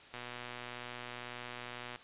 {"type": "click train", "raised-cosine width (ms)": 0.3, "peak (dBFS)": -27, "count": 223, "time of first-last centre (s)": [0.14, 1.96], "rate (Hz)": 122, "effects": ["white hiss -55 dBFS RMS until 2.03 s", "resampled to 8000 Hz"]}